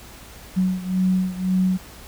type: beating tone pair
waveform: sine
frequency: 185 / 186.9 Hz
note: F#3 / F#3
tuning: 0 / +18 cents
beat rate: 1.9 Hz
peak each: -20 / -23 dBFS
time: 0.56-1.78 s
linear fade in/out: 20 ms
effects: added 60 Hz sine -46 dBFS peak until 2.07 s + pink hiss -43 dBFS RMS until 2.07 s